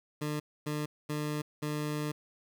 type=tone bursts at uneven times; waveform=20% pulse; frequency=150 Hz; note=D3; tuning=37 cents sharp; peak=-27 dBFS; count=4; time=0.21-0.4 / 0.66-0.86 / 1.09-1.42 / 1.62-2.12 s; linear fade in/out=10 ms; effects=10-bit